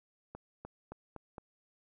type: accelerating click train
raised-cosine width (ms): 1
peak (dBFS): -30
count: 5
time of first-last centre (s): 0.35-1.382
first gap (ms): 300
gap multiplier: 0.9
effects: none